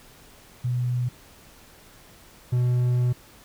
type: tone pair in turn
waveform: sine / triangle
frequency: 123.47 / 123.47 Hz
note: B2 / B2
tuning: 0 / 0 cents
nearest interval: unison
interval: 0 cents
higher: neither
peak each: -22 / -17 dBFS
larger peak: second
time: 0.64-1.09 / 2.52-3.13 s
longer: second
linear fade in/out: 10 ms
effects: pink hiss -51 dBFS RMS until 3.44 s